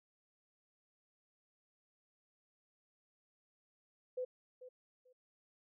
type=tone with echo; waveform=sine; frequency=505 Hz; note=B4; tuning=39 cents sharp; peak=-36 dBFS; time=4.17-4.25 s; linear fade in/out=10 ms; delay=440 ms; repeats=2; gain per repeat=-14 dB; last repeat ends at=5.13 s; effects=none